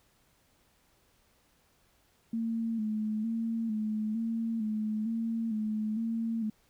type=tone with vibrato; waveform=sine; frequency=221.2 Hz; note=A3; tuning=9 cents sharp; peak=-29 dBFS; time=2.33-6.5 s; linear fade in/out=5 ms; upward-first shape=square; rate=1.1 Hz; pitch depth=49 cents each way; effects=pink hiss -68 dBFS RMS until 6.69 s